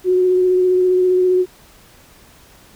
sine tone with vibrato, 366.4 Hz, F#4, 17 cents flat, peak -11 dBFS, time 0.04-1.46 s, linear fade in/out 50 ms, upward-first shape triangle, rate 15 Hz, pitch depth 20 cents each way, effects pink hiss -47 dBFS RMS until 2.75 s

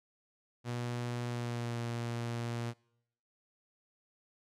sawtooth tone with pitch glide, 120.9 to 118 Hz, B2 to A#2, -36 to +22 cents, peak -31 dBFS, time 0.64-2.74 s, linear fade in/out 50 ms, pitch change -42 cents, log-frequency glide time 1.27-1.78 s, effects noise-tail reverb RT60 0.8 s tail -25 dB re dry + low-pass 9000 Hz 12 dB/octave

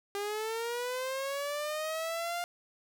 sawtooth linear sweep, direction up, 399.9 to 704 Hz, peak -29 dBFS, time 0.15-2.44 s, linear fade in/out 0 ms, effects none

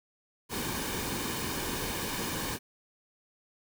pink noise with comb filter, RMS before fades -34 dBFS, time 0.49-2.59 s, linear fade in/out 50 ms, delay 1.5 ms, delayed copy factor -0.55, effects none

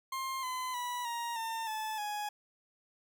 40% pulse tone with pitch steps, 1060 / 1018.6 / 978.8 / 940.5 / 903.8 / 868.5 / 834.5 Hz, C6 / C6 / B5 / A#5 / A5 / A5 / G#5, +22 / -47 / -16 / +15 / +46 / -23 / +8 cents, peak -34 dBFS, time 0.12-2.29 s, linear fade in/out 5 ms, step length 310 ms, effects 12-bit

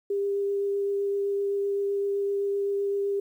sine tone with vibrato, 400 Hz, G4, 35 cents sharp, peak -24 dBFS, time 0.1-3.2 s, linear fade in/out 5 ms, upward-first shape triangle, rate 7.8 Hz, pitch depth 10 cents each way, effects 10-bit

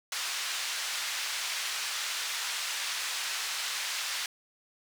white band-pass noise, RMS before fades -34 dBFS, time 0.12-4.26 s, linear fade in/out 2 ms, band 1200 to 5500 Hz, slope 12 dB/octave, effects none

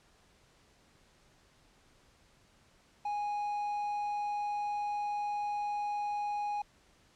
triangle tone, 827 Hz, G#5, 8 cents flat, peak -30 dBFS, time 3.05-6.62 s, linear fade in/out 5 ms, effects pink hiss -65 dBFS RMS until 7.15 s + low-pass 8000 Hz 12 dB/octave

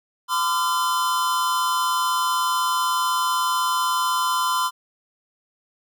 square tone cluster, 1018 / 1178 / 1378 Hz, C6 / D6 / F6, -48 / +5 / -24 cents, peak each -22 / -28 / -28 dBFS, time 0.28-4.71 s, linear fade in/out 50 ms, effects none

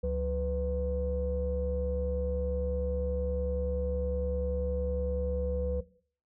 sine tone cluster, 70.6 / 181.3 / 496.3 Hz, C#2 / F#3 / B4, +32 / -35 / +8 cents, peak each -31 / -36 / -30 dBFS, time 0.03-5.81 s, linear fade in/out 10 ms, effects noise-tail reverb RT60 0.5 s tail -18 dB re dry + tanh soft clip ceiling -21 dBFS

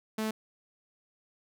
sawtooth tone, 218.1 Hz, A3, 15 cents flat, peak -26 dBFS, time 0.18-0.31 s, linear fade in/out 5 ms, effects none

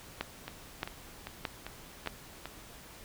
two click trains, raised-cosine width 0.3 ms, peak -23 / -16 dBFS, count 6 / 4, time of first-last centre 0.48-2.456 / 0.21-2.073 s, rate 2.53 / 1.61 Hz, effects pink hiss -51 dBFS RMS until 3.04 s

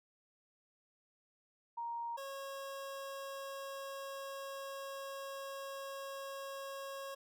sine / 25% pulse tone pair in turn, 936 / 547.5 Hz, A#5 / C#5, +7 / -22 cents, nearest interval major sixth, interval 929 cents, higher first, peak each -38 / -39 dBFS, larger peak first, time 1.77-2.17 / 2.17-7.15 s, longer second, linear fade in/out 10 ms, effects none

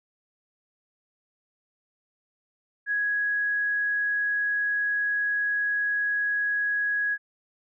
sine tone, 1665 Hz, G#6, 4 cents sharp, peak -23 dBFS, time 2.86-7.18 s, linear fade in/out 50 ms, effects none

